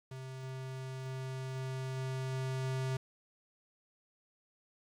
square tone with level ramp, 131.2 Hz, C3, 5 cents sharp, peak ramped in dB -43 to -33 dBFS, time 0.11-2.97 s, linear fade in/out 5 ms, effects low-pass 9000 Hz 12 dB/octave + 10-bit

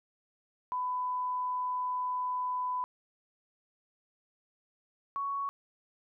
sine tone pair in turn, 1000 / 1114.7 Hz, B5 / C#6, +21 / +9 cents, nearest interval major second, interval 188 cents, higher second, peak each -30 / -31 dBFS, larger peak first, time 0.72-2.84 / 5.16-5.49 s, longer first, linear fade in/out 0 ms, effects none

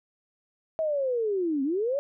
sine linear two-way sweep, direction down then up, 650 to 261.6 to 582 Hz, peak -24 dBFS, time 0.79-1.99 s, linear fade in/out 0 ms, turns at 1.63 s, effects none

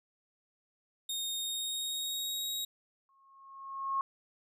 sawtooth tone with pitch glide, 3700 to 3795 Hz, A#7 to A#7, -14 to +30 cents, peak -31 dBFS, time 1.09-2.65 s, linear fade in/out 5 ms, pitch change +44 cents, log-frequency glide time 1.37-2.5 s
sine tone with exponential growth, 1086 Hz, C#6, 36 cents flat, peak -27 dBFS, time 3.09-4.01 s, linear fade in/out 1 ms, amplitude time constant 200 ms
effects none

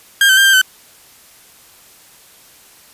30% pulse tone with pitch steps, 1606 / 1538 / 1589 / 1576 / 1524 Hz, G6 / G6 / G6 / G6 / G6, +41 / -33 / +23 / +9 / -49 cents, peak -5 dBFS, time 0.21-0.615 s, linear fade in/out 2 ms, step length 81 ms, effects white hiss -45 dBFS RMS until 2.93 s + resampled to 32000 Hz

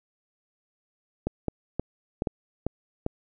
clicks, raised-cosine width 2 ms, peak -13 dBFS, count 7, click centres 1.27 / 1.483 / 1.796 / 2.221 / 2.272 / 2.666 / 3.064 s, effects none

